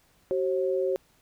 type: tone pair together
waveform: sine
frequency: 378.8 / 537.6 Hz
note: F#4 / C5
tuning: +41 / +47 cents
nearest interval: tritone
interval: 606 cents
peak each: -26 / -27 dBFS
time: 0.31-0.96 s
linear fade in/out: 0 ms
effects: pink hiss -64 dBFS RMS until 1.21 s